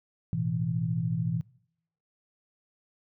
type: chord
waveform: sine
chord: A suspended second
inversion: none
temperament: just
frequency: 110 / 123.75 / 165 Hz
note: A2 / B2 / E3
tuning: 0 / +4 / +2 cents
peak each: -33 / -31 / -29 dBFS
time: 0.33-1.41 s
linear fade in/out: 0 ms
effects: noise-tail reverb RT60 0.7 s tail -23 dB re dry